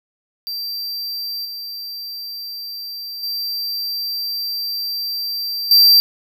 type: tone with level steps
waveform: square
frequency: 4699 Hz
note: D8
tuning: in tune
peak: -24 / -28 / -22 / -8 dBFS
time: 0.47-6 s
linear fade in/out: 0 ms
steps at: 1.45 / 3.23 / 5.71 s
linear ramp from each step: 2 ms
effects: none